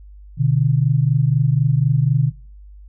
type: tone pair together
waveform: sine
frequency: 125.2 / 149.23 Hz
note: B2 / D3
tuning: +24 / +28 cents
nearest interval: minor third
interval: 304 cents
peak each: -16 dBFS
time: 0.37-2.32 s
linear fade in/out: 50 ms
effects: noise-tail reverb RT60 0.4 s tail -23 dB re dry + added 50 Hz sine -38 dBFS peak until 2.88 s